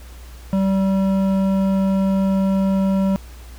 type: tone with hard clipping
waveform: triangle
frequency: 193 Hz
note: G3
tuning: 27 cents flat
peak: -17 dBFS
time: 0.53-3.16 s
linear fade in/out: 0 ms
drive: 14 dB
effects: added 60 Hz sine -36 dBFS peak until 3.58 s + pink hiss -46 dBFS RMS until 3.58 s